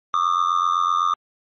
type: tone with amplitude modulation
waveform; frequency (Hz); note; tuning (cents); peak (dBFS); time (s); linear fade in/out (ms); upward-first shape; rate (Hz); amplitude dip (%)
triangle; 1206; D6; +46; -11; 0.14-1.14; 0; sine; 87.9; 95
effects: MP3 32 kbps